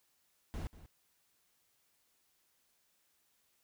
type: noise with echo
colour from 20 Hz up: brown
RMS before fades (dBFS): -40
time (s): 0.54-0.67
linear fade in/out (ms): 0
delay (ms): 190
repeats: 1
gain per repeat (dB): -15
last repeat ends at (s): 0.86
effects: white hiss -75 dBFS RMS until 3.63 s